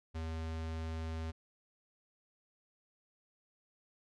square tone, 80.7 Hz, E2, 36 cents flat, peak -38 dBFS, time 0.14-1.32 s, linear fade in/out 20 ms, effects low-pass 6000 Hz 12 dB/octave

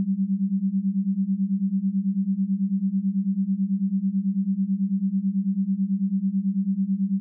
sine beating tone pair, 188.5 / 197.6 Hz, F#3 / G3, +32 / +14 cents, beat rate 9.1 Hz, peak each -25 / -23 dBFS, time 0-7.2 s, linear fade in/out 0 ms, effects none

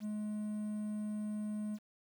triangle tone with quantisation, 211.5 Hz, G#3, 32 cents sharp, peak -34 dBFS, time 0-1.79 s, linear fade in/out 50 ms, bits 10, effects none

